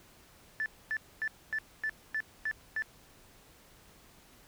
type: tone bursts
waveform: sine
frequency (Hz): 1755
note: A6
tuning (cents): -5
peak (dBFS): -29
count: 8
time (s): 0.6-2.822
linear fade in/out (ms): 0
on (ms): 59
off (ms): 250
effects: tanh soft clip ceiling -25 dBFS + pink hiss -59 dBFS RMS until 4.47 s